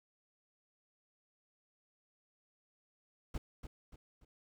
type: noise with echo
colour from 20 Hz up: brown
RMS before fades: -38 dBFS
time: 3.34-3.38 s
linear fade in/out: 5 ms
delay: 290 ms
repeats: 3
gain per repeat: -8 dB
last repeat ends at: 4.25 s
effects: none